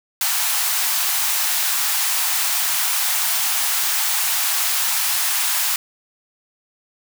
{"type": "high-pass noise", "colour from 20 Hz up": "white", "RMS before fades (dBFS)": -20, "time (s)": [0.21, 5.76], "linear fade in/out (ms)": 2, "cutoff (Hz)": 710, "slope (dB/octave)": 48, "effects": []}